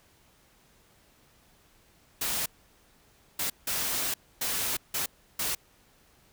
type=noise bursts at uneven times; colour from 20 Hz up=white; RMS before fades=-30 dBFS; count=6; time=2.21-2.46 / 3.39-3.5 / 3.67-4.14 / 4.41-4.77 / 4.94-5.06 / 5.39-5.55 s; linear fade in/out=5 ms; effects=pink hiss -62 dBFS RMS until 6.32 s